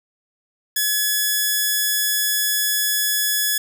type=tone; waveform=5% pulse; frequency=1700 Hz; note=G#6; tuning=40 cents sharp; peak=-7 dBFS; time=0.76-3.58 s; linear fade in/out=5 ms; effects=none